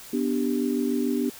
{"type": "chord", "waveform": "sine", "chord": "G major", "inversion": "first", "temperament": "equal", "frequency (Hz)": [246.9, 293.7, 392], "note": ["B3", "D4", "G4"], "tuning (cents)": [0, 0, 0], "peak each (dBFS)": [-25, -27, -29], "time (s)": [0.13, 1.3], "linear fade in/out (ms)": 5, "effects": ["white hiss -44 dBFS RMS until 1.39 s"]}